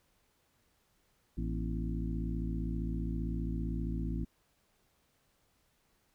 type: harmonic tone with a mistuned harmonic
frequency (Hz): 55.2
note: A1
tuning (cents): +6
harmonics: 1 / 2 / 3 / 4 / 5 / 6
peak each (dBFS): -35 / -42 / -39 / -41 / -44 / -45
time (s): 1.37-4.25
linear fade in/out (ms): 10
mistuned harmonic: 4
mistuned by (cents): +130
effects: pink hiss -73 dBFS RMS until 6.14 s